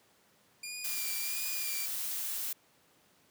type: tone with vibrato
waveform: 15% pulse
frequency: 2400 Hz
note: D7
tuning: 37 cents sharp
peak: -32 dBFS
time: 0.63-1.86 s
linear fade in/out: 5 ms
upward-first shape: sine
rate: 1.5 Hz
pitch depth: 42 cents each way
type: noise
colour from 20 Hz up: blue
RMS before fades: -36 dBFS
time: 0.84-2.53 s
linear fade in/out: 5 ms
effects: pink hiss -66 dBFS RMS until 3.3 s + high-pass 150 Hz 12 dB/octave